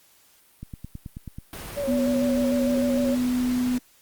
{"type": "click train", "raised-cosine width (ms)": 5, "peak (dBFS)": -23, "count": 8, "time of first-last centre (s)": [0.63, 1.385], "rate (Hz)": 9.27}
{"type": "noise", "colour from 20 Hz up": "pink", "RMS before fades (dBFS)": -37, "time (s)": [1.53, 3.78], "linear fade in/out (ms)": 0}
{"type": "tone with vibrato", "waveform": "sine", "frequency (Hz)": 560, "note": "C#5", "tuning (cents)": 18, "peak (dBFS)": -25, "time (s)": [1.76, 3.16], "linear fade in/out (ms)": 20, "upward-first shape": "square", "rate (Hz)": 6.6, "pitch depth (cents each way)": 40}
{"type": "tone with pitch glide", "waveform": "sine", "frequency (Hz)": [246.9, 249.2], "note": ["B3", "B3"], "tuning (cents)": [0, 16], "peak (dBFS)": -21, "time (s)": [1.87, 3.79], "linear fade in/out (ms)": 20, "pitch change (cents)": 16, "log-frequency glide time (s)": [2.95, 3.27]}
{"effects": ["white hiss -58 dBFS RMS until 4.01 s", "Opus 48 kbps"]}